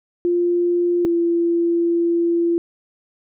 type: tone pair in turn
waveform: sine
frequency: 349.2 / 340.2 Hz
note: F4 / F4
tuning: 0 / -45 cents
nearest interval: unison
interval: 45 cents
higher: first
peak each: -15 dBFS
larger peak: neither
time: 0.25-1.05 / 1.05-2.58 s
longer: second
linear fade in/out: 0 ms
effects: none